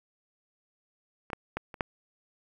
clicks, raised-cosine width 0.5 ms, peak -25 / -15 / -16 / -27 / -12 dBFS, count 5, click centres 1.302 / 1.332 / 1.57 / 1.742 / 1.808 s, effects 9-bit

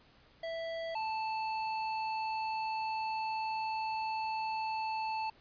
square tone pair in turn, 659.3 / 880.1 Hz, E5 / A5, 0 / 0 cents, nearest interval perfect fourth, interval 500 cents, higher second, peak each -37 / -34 dBFS, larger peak second, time 0.43-0.95 / 0.95-5.3 s, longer second, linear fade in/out 5 ms, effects pink hiss -63 dBFS RMS until 5.4 s + resampled to 11025 Hz

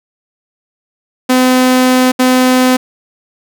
sawtooth tone bursts at uneven times, 254.9 Hz, C4, 45 cents flat, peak -3 dBFS, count 2, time 1.29-2.12 / 2.19-2.77 s, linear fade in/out 10 ms, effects none

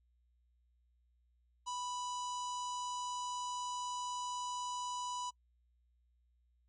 harmonic tone, 988 Hz, B5, in tune, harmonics 1 / 3 / 4 / 5 / 6 / 7 / 8 / 9, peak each -39 / -50 / -53 / -56 / -53 / -49 / -62 / -60 dBFS, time 1.66-5.31 s, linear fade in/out 20 ms, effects noise-tail reverb RT60 0.1 s tail -26 dB re dry + added 60 Hz sine -70 dBFS peak until 6.68 s

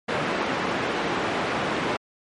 pink band-pass noise, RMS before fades -26 dBFS, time 0.08-1.97 s, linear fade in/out 10 ms, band 220 to 2300 Hz, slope 12 dB/octave, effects MP3 48 kbps

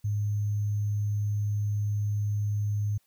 sine tone with sample-and-hold, 103.83 Hz, G#2, in tune, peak -25 dBFS, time 0.04-2.98 s, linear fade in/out 10 ms, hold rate 6300 Hz, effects white hiss -70 dBFS RMS until 3.06 s

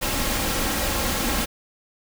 pink noise with comb filter, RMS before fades -24 dBFS, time 0.01-1.46 s, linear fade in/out 20 ms, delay 3.7 ms, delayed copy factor +0.5, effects none

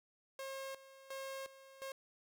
sawtooth tone with tremolo, 538 Hz, C5, 48 cents sharp, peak -39 dBFS, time 0.39-1.92 s, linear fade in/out 2 ms, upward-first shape square, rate 1.4 Hz, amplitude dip 80%, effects none

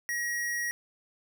square tone, 1900 Hz, A#6, 33 cents sharp, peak -30 dBFS, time 0.09-0.71 s, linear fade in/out 0 ms, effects none

